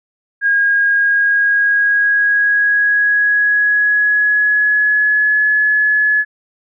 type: tone with pitch glide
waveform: sine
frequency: 1631 to 1704.2 Hz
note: G#6 to G#6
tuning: -32 to +44 cents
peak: -10 dBFS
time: 0.41-6.25 s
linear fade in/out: 50 ms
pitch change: +76 cents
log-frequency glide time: 0.94-5.46 s
effects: none